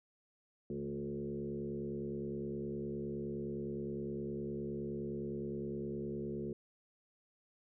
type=tone with frequency modulation; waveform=sine; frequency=290 Hz; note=D4; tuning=22 cents flat; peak=-37 dBFS; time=0.7-6.53 s; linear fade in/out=2 ms; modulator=69.7 Hz; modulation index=2.2; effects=none